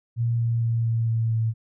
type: tone with pitch steps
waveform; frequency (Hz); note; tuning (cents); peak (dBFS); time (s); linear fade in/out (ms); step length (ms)
sine; 117.3 / 116.36 / 115.42 / 114.49 / 113.57 / 112.65; A#2 / A#2 / A#2 / A#2 / A#2 / A2; +11 / -3 / -17 / -31 / -45 / +41; -20; 0.16-1.54; 50; 230
effects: none